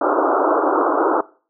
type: band-pass noise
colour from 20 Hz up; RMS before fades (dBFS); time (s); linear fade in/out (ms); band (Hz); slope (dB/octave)
pink; -17; 0.01-1.21; 5; 290 to 1400; 96
effects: noise-tail reverb RT60 0.4 s tail -21 dB re dry